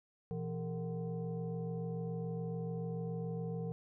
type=tone with frequency modulation; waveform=sine; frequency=168.5 Hz; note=E3; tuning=38 cents sharp; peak=-36 dBFS; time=0.31-3.72 s; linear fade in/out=0 ms; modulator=290 Hz; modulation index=1.1; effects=none